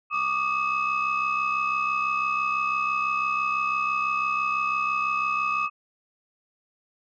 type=tone cluster; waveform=sine; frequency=1154 / 1220 / 2578 Hz; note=D6 / D#6 / E7; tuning=-31 / -34 / -39 cents; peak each=-27 / -25 / -27 dBFS; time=0.1-5.7 s; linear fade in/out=50 ms; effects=tanh soft clip ceiling -17 dBFS